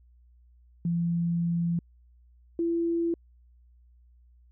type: tone pair in turn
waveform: sine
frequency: 170.2 / 336.9 Hz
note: F3 / E4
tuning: -44 / +38 cents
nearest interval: octave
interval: 1182 cents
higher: second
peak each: -24 dBFS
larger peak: neither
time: 0.85-1.79 / 2.59-3.14 s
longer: first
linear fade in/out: 2 ms
effects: added 60 Hz sine -55 dBFS peak until 4.51 s